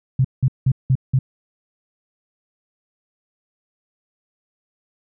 sine tone bursts, 130.81 Hz, C3, in tune, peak -12 dBFS, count 5, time 0.19-1.19 s, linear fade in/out 5 ms, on 56 ms, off 180 ms, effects none

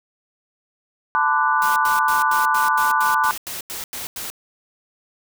sine chord, B minor seventh, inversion third, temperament equal with one note detuned, 880 / 1013.8 / 1174.7 / 1480 Hz, A5 / B5 / D6 / F#6, 0 / +45 / 0 / 0 cents, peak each -21 dBFS, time 1.15-3.31 s, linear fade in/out 0 ms
white noise bursts, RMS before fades -30 dBFS, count 12, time 1.62-4.301 s, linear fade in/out 0 ms, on 140 ms, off 91 ms
effects none

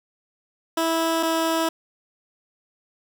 15% pulse tone pair in turn, 327.6 / 326.2 Hz, E4 / E4, -11 / -18 cents, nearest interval unison, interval 7 cents, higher first, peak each -14 dBFS, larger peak neither, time 0.77-1.23 / 1.23-1.69 s, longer neither, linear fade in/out 5 ms, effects none

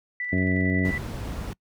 sine tone with tremolo, 1975.5 Hz, B6, in tune, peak -27 dBFS, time 0.2-0.98 s, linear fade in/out 2 ms, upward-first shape square, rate 11 Hz, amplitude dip 25%
harmonic tone, 92.5 Hz, F#2, in tune, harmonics 1 / 2 / 3 / 4 / 5 / 6 / 7, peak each -25 / -25 / -26 / -34 / -37 / -40 / -37 dBFS, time 0.32-0.91 s, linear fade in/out 10 ms
brown noise, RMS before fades -28 dBFS, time 0.85-1.53 s, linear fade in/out 0 ms
effects noise-tail reverb RT60 0.1 s tail -26 dB re dry + high-pass 60 Hz 12 dB/octave

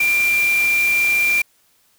sine tone in noise, 2376 Hz, D7, 20 cents sharp, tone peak -14 dBFS, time 0-1.42 s, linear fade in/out 5 ms, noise white, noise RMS -28 dBFS, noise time 0-1.42 s, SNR +11 dB, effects white hiss -59 dBFS RMS until 1.98 s

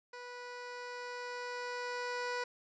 15% pulse tone with level ramp, 490.6 Hz, B4, 12 cents flat, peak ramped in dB -39 to -28 dBFS, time 0.13-2.44 s, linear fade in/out 5 ms, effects resampled to 16000 Hz

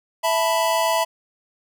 square chord, E suspended fourth, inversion none, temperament equal, 659.3 / 880 / 987.8 Hz, E5 / A5 / B5, 0 / 0 / 0 cents, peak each -22 / -25 / -23 dBFS, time 0.23-1.05 s, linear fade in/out 20 ms, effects none

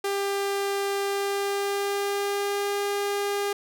sawtooth tone with pitch glide, 398 to 404.3 Hz, G4 to G#4, +26 to -46 cents, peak -21 dBFS, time 0.04-3.53 s, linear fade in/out 5 ms, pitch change +28 cents, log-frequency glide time 1.01-2.77 s, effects none

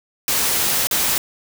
white noise with dropouts, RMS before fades -19 dBFS, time 0.28-1.18 s, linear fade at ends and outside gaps 1 ms, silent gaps 0.871-0.911 s, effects none

